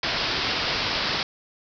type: low-pass noise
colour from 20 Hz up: white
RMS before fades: -26 dBFS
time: 0.03-1.23 s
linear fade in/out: 2 ms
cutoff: 5300 Hz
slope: 96 dB/octave
effects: none